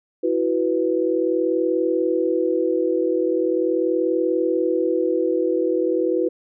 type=chord; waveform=sine; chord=E suspended second; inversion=none; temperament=equal; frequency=329.6 / 370 / 493.9 Hz; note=E4 / F#4 / B4; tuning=0 / 0 / 0 cents; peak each=-22 dBFS; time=0.23-6.29 s; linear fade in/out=10 ms; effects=none